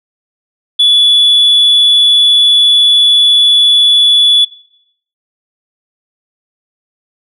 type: tone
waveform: sine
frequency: 3431 Hz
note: A7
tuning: 44 cents flat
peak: -3 dBFS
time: 0.79-4.45 s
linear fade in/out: 10 ms
effects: noise-tail reverb RT60 0.7 s tail -18 dB re dry + tanh soft clip ceiling -2 dBFS